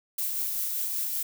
violet noise with tremolo, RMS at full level -29 dBFS, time 0.18-1.23 s, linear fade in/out 5 ms, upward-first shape sine, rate 5.2 Hz, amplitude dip 25%, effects none

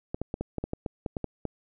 clicks, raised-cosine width 2 ms, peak -17 dBFS, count 12, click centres 0.145 / 0.216 / 0.341 / 0.41 / 0.583 / 0.64 / 0.734 / 0.862 / 1.062 / 1.168 / 1.243 / 1.453 s, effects none

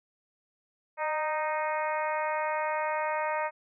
harmonic tone with a mistuned harmonic, 310 Hz, D#4, 6 cents flat, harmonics 2 / 3 / 4 / 5 / 6 / 7 / 8, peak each -32 / -31 / -37 / -40 / -39 / -40 / -44 dBFS, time 0.97-3.51 s, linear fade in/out 50 ms, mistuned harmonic 2, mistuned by -28 cents, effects none

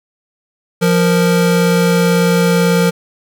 square tone pair together, 174.61 / 465.7 Hz, F3 / A#4, 0 / -2 cents, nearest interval octave + perfect fourth, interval 1698 cents, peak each -12 / -15 dBFS, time 0.81-2.91 s, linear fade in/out 20 ms, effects none

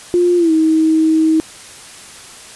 sine tone with pitch glide, 352.5 to 317.7 Hz, F4 to D#4, +16 to +36 cents, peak -9 dBFS, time 0.14-1.4 s, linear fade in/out 0 ms, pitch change -180 cents, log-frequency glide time 0.37-0.52 s, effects white hiss -36 dBFS RMS until 2.55 s + resampled to 24000 Hz

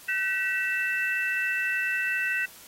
sine tone cluster, 1521 / 1929 / 2655 Hz, F#6 / B6 / E7, +47 / -41 / +12 cents, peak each -29 dBFS, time 0.08-2.46 s, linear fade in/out 10 ms, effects white hiss -49 dBFS RMS until 2.67 s + AAC 48 kbps

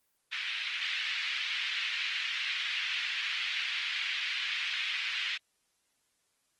pink band-pass noise, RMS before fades -34 dBFS, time 0.31-5.38 s, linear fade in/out 20 ms, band 2000 to 3500 Hz, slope 24 dB/octave, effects white hiss -75 dBFS RMS until 6.59 s + Opus 24 kbps

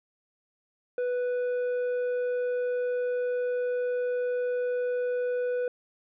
sine tone with tanh clipping, 493.9 Hz, B4, in tune, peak -27 dBFS, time 0.98-5.68 s, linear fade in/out 2 ms, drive 6 dB, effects none

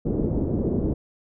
white low-pass noise, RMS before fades -24 dBFS, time 0.05-0.94 s, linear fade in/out 10 ms, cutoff 400 Hz, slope 24 dB/octave, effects none

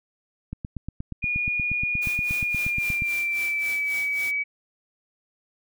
click train, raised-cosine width 5 ms, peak -19 dBFS, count 22, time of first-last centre 0.53-3.021 s, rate 8.43 Hz
sine tone with pitch glide, 2442 to 2278 Hz, D#7 to C#7, -33 to +47 cents, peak -23 dBFS, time 1.22-4.44 s, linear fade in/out 20 ms, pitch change -120 cents, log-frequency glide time 2.37-3.98 s
white noise with tremolo, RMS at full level -38 dBFS, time 2.01-4.32 s, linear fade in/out 20 ms, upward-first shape sine, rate 3.7 Hz, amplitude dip 85%
effects none

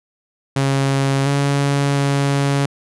sawtooth tone with pitch steps, 136.8 / 140.9 / 140.1 Hz, C#3 / C#3 / C#3, -23 / +29 / +19 cents, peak -11 dBFS, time 0.56-2.66 s, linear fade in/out 5 ms, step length 700 ms, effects resampled to 24000 Hz

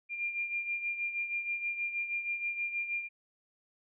sine beating tone pair, 2395 / 2401.3 Hz, D7 / D7, +33 / +38 cents, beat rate 6.3 Hz, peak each -33 / -40 dBFS, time 0.09-3.09 s, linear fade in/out 50 ms, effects none

